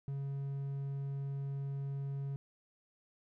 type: tone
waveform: triangle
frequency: 138.59 Hz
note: C#3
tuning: in tune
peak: -34 dBFS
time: 0.08-2.36 s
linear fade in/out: 0 ms
effects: none